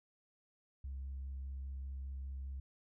sine tone with vibrato, 67.3 Hz, C2, 49 cents sharp, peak -39 dBFS, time 0.84-2.6 s, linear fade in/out 5 ms, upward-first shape square, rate 5 Hz, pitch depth 9 cents each way, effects tanh soft clip ceiling -38 dBFS

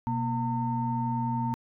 sine tone cluster, 124.6 / 235.5 / 909 Hz, B2 / A#3 / A#5, +16 / +18 / -44 cents, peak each -30 dBFS, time 0.07-1.54 s, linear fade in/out 0 ms, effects tanh soft clip ceiling -17 dBFS

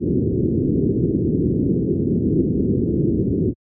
white low-pass noise, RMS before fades -18 dBFS, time 0-3.54 s, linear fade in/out 50 ms, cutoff 390 Hz, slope 48 dB/octave, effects high-pass 80 Hz 12 dB/octave

